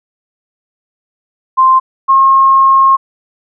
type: tone pair in turn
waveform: sine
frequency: 1046.5 / 1076.5 Hz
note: C6 / C6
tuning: 0 / +49 cents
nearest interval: unison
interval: 49 cents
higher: second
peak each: -4 dBFS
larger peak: neither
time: 1.57-1.8 / 2.08-2.97 s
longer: second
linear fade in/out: 20 ms
effects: none